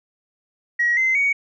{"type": "tone with pitch steps", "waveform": "sine", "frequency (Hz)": [1906, 2067, 2241], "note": ["A#6", "C7", "C#7"], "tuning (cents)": [38, -22, 18], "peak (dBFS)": -15, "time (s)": [0.79, 1.33], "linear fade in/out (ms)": 10, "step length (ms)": 180, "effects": ["tanh soft clip ceiling -11 dBFS"]}